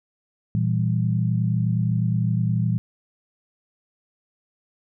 sine chord, E diminished, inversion second, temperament equal, 116.54 / 164.81 / 196 Hz, Bb2 / E3 / G3, 0 / 0 / 0 cents, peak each -21 / -24 / -27 dBFS, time 0.55-2.78 s, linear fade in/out 0 ms, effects none

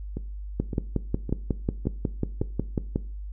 two click trains, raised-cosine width 3 ms, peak -11 / -18 dBFS, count 14 / 5, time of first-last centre 0.6-2.959 / 0.17-2.417 s, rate 5.51 / 1.78 Hz, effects noise-tail reverb RT60 0.4 s tail -18 dB re dry + added 50 Hz sine -33 dBFS peak until 3.32 s

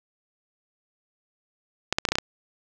clicks, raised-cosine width 0.2 ms, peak -4 dBFS, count 7, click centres 1.926 / 1.985 / 2.052 / 2.088 / 2.12 / 2.155 / 2.185 s, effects none

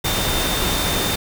sine tone in noise, 3615 Hz, A7, 46 cents sharp, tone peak -26 dBFS, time 0.04-1.16 s, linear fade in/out 10 ms, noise pink, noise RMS -21 dBFS, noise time 0.04-1.16 s, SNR -8 dB, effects none

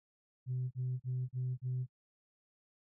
sine tone bursts, 127.1 Hz, C3, 50 cents flat, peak -32 dBFS, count 5, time 0.46-1.866 s, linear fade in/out 50 ms, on 250 ms, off 39 ms, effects noise-tail reverb RT60 0.1 s tail -22 dB re dry + tanh soft clip ceiling -30 dBFS

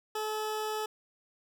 20% pulse tone, 430.6 Hz, A4, 37 cents flat, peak -27 dBFS, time 0.15-0.86 s, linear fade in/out 5 ms, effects none

